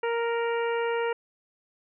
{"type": "harmonic tone", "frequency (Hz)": 466.2, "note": "A#4", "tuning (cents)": 0, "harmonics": [1, 2, 3, 4, 5, 6], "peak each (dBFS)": [-26, -32, -36, -38, -40, -42], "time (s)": [0.03, 1.13], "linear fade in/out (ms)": 5, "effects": []}